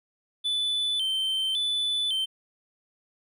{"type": "tone with vibrato", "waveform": "triangle", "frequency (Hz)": 3291, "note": "G#7", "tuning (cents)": -16, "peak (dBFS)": -23, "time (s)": [0.44, 2.26], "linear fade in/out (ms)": 20, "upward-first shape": "square", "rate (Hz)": 0.9, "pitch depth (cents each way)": 100, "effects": []}